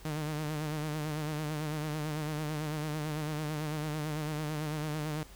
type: tone with vibrato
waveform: sawtooth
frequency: 152.4 Hz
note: D#3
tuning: 36 cents flat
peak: -29 dBFS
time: 0.05-5.23 s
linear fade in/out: 2 ms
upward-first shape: sine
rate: 9 Hz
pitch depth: 54 cents each way
effects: added 50 Hz sine -52 dBFS peak until 5.35 s + pink hiss -55 dBFS RMS until 5.35 s